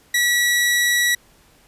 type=tone; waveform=sawtooth; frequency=1936 Hz; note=B6; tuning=35 cents flat; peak=-12 dBFS; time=0.14-1.15 s; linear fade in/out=5 ms; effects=pink hiss -54 dBFS RMS until 1.67 s + resampled to 32000 Hz